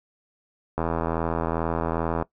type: click train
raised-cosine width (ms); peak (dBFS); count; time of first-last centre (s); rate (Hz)
1; -11; 120; 0.78-2.224; 82.4
effects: noise-tail reverb RT60 0.1 s tail -19 dB re dry